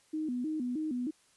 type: tone with vibrato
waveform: sine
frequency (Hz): 277.2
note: C#4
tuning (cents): 0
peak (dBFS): -31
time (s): 0.13-1.11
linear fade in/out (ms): 10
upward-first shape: square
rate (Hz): 3.2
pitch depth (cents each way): 200
effects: white hiss -66 dBFS RMS until 1.36 s + resampled to 24000 Hz